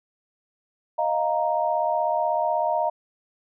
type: chord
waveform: sine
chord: Eb suspended second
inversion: none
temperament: equal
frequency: 622.3 / 698.5 / 932.3 Hz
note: Eb5 / F5 / Bb5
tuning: 0 / 0 / 0 cents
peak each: -25 dBFS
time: 0.98-2.9 s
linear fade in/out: 10 ms
effects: none